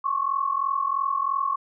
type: tone pair together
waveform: sine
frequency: 1080 / 1123 Hz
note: C#6 / C#6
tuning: -45 / +22 cents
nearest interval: minor second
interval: 67 cents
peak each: -25 dBFS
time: 0.04-1.56 s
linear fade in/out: 10 ms
effects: none